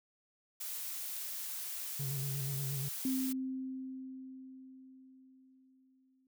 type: noise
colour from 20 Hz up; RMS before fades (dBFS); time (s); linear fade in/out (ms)
blue; -41; 0.6-3.33; 10
type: tone with vibrato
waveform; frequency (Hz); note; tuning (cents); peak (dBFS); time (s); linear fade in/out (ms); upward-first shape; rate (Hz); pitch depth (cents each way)
triangle; 137.1; C#3; -19; -34; 1.99-2.89; 10; square; 8.4; 47
type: tone with exponential decay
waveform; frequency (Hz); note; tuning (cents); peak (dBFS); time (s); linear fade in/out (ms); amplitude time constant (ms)
sine; 261.6; C4; 0; -30; 3.05-6.27; 2; 700
effects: none